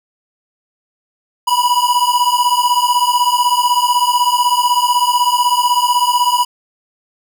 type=beating tone pair; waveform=square; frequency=971 / 987 Hz; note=B5 / B5; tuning=-30 / -1 cents; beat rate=16 Hz; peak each=-15 dBFS; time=1.47-6.45 s; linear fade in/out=10 ms; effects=none